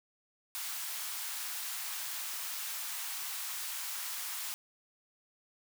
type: high-pass noise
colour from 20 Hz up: white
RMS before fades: -39 dBFS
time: 0.55-4.54 s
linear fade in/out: 0 ms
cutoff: 830 Hz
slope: 24 dB/octave
effects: none